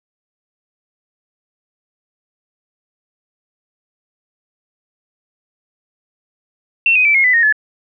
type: tone with pitch steps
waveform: sine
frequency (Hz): 2700 / 2505 / 2323 / 2155 / 1999.5 / 1854.8 / 1720.7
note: E7 / D#7 / D7 / C#7 / B6 / A#6 / A6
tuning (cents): +41 / +11 / -20 / -49 / +21 / -9 / -39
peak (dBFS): -9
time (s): 6.86-7.525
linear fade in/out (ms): 2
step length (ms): 95
effects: none